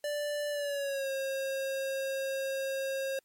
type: tone with pitch glide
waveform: square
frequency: 587.3 to 538.6 Hz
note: D5 to C#5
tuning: 0 to -50 cents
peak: -32 dBFS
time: 0.04-3.19 s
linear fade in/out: 2 ms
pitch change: -150 cents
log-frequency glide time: 0.5-1.1 s
effects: white hiss -75 dBFS RMS until 3.24 s + MP3 64 kbps